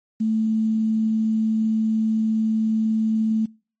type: tone with quantisation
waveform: sine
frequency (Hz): 220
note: A3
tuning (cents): 0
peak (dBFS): -18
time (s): 0.2-3.46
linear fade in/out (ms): 10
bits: 8
effects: noise-tail reverb RT60 0.4 s tail -26 dB re dry + MP3 32 kbps